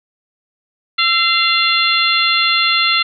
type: harmonic tone with a mistuned harmonic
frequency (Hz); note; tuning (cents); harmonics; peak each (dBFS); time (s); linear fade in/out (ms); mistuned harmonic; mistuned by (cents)
692; F5; -16; 2 / 3 / 4 / 5 / 6; -18 / -18 / -18 / -18 / -18; 0.98-3.03; 10; 2; -52
effects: none